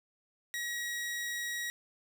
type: tone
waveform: sawtooth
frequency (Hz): 1906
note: A#6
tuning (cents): +38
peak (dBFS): -31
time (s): 0.54-1.7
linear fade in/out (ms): 0
effects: none